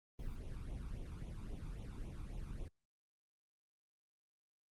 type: noise with flanger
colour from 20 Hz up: brown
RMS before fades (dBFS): -45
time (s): 0.19-2.68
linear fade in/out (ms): 2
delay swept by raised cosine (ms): 0.3 to 0.86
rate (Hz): 3.7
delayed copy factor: +0.9
effects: Opus 24 kbps